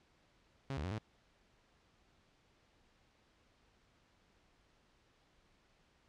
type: tone with pitch steps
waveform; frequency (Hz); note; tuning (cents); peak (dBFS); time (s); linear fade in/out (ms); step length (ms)
sawtooth; 136.2 / 74.2 / 92.5 / 108.5; C#3 / D2 / F#2 / A2; -30 / +18 / 0 / -24; -34; 0.7-0.984; 0; 71
effects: pink hiss -71 dBFS RMS until 6.08 s + low-pass 5000 Hz 12 dB/octave